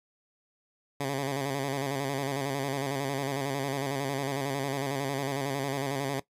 10% pulse tone with vibrato, 137.8 Hz, C#3, 10 cents flat, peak -21 dBFS, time 1-6.2 s, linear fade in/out 5 ms, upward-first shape square, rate 11 Hz, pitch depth 53 cents each way, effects noise-tail reverb RT60 0.1 s tail -17 dB re dry + resampled to 32000 Hz

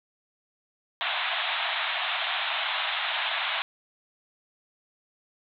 white band-pass noise, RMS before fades -29 dBFS, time 1.01-3.62 s, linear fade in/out 0 ms, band 630 to 3800 Hz, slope 96 dB/octave, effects none

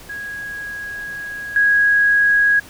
sine tone with level steps, 1654 Hz, G#6, 8 cents flat, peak -26 / -11 dBFS, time 0.09-2.6 s, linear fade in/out 10 ms, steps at 1.56 s, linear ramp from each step 2 ms, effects pink hiss -41 dBFS RMS until 2.69 s

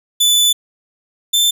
sawtooth tone pair in turn, 3489 / 3548 Hz, A7 / A7, -15 / +14 cents, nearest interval unison, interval 29 cents, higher second, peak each -7 / -8 dBFS, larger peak first, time 0.2-0.53 / 1.33-1.51 s, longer first, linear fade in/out 10 ms, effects none

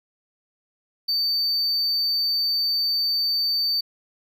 triangle tone, 4580 Hz, D8, 44 cents flat, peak -19 dBFS, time 1.08-3.81 s, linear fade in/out 10 ms, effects none

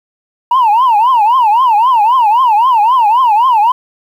sine tone with vibrato, 932.3 Hz, A#5, in tune, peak -4 dBFS, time 0.51-3.72 s, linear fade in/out 5 ms, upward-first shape triangle, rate 3.8 Hz, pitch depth 250 cents each way, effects tanh soft clip ceiling -4 dBFS + 7-bit

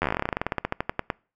slowing click train, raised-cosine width 0.5 ms, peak -9 dBFS, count 26, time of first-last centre 0.02-1.102 s, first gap 11 ms, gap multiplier 1.1, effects noise-tail reverb RT60 0.4 s tail -26 dB re dry

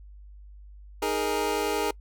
25% pulse chord, D# suspended fourth, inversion none, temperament equal with one note detuned, 310.1 / 415.3 / 466.2 Hz, D#4 / G#4 / A#4, -6 / 0 / 0 cents, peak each -29 / -24 / -26 dBFS, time 1.02-1.91 s, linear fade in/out 5 ms, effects noise-tail reverb RT60 0.1 s tail -25 dB re dry + added 50 Hz sine -44 dBFS peak until 2 s

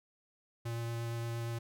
square tone with vibrato, 116.54 Hz, A#2, in tune, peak -36 dBFS, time 0.65-1.59 s, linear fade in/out 10 ms, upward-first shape sine, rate 8.6 Hz, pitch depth 9 cents each way, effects none

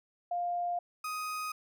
sine / 35% pulse tone pair in turn, 702 / 1250.8 Hz, F5 / D#6, +9 / +9 cents, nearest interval minor seventh, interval 1000 cents, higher second, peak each -30 / -33 dBFS, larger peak first, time 0.31-0.79 / 1.04-1.52 s, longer neither, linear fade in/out 5 ms, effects none

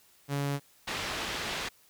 sawtooth tone, 141.4 Hz, C#3, 35 cents sharp, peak -25 dBFS, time 0.28-0.6 s, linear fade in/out 50 ms
white low-pass noise, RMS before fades -35 dBFS, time 0.87-1.69 s, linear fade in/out 10 ms, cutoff 3500 Hz, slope 12 dB/octave
effects white hiss -62 dBFS RMS until 1.89 s

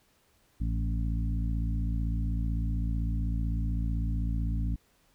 harmonic tone with a mistuned harmonic, 55.8 Hz, A1, 25 cents sharp, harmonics 1 / 2 / 3 / 4 / 5, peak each -28 / -34 / -38 / -40 / -42 dBFS, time 0.6-4.76 s, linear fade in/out 10 ms, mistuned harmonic 3, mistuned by +22 cents, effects pink hiss -67 dBFS RMS until 5.14 s

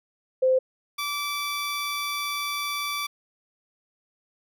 sine / 15% pulse tone pair in turn, 518 / 1159.7 Hz, C5 / D6, -17 / -22 cents, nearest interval octave + major second, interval 1395 cents, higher second, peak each -17 / -21 dBFS, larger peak first, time 0.42-0.59 / 0.98-3.07 s, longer second, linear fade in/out 10 ms, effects none

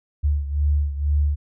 sine beating tone pair, 72.5 / 74.6 Hz, D2 / D2, -22 / +28 cents, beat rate 2.1 Hz, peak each -19 / -24 dBFS, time 0.23-1.36 s, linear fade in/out 20 ms, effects none

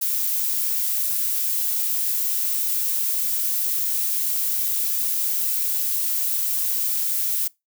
violet noise, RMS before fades -23 dBFS, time 0.01-7.48 s, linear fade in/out 10 ms, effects noise-tail reverb RT60 0.2 s tail -23 dB re dry

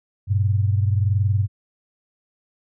sine tone pair together, 98 / 119.19 Hz, G2 / A#2, 0 / +39 cents, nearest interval minor third, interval 339 cents, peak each -17 / -23 dBFS, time 0.27-1.48 s, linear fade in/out 50 ms, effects none

